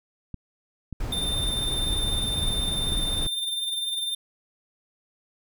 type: clicks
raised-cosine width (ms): 5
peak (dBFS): -22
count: 8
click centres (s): 0.343 / 0.927 / 1.873 / 2.242 / 2.431 / 2.483 / 2.871 / 2.921
type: noise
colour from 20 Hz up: brown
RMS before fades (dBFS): -29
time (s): 1-3.27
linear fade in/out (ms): 5
type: tone with tremolo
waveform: square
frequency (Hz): 3596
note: A7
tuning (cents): +37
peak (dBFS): -25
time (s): 1.12-4.15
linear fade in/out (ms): 5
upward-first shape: sine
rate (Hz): 20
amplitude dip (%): 45
effects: none